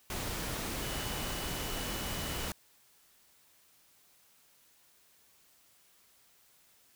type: tone in noise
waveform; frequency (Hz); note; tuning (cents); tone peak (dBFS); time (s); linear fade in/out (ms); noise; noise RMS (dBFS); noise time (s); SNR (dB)
sine; 2960; F#7; 0; -46; 0.82-2.48; 2; pink; -37; 0.1-2.52; -12
effects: white hiss -65 dBFS RMS until 6.95 s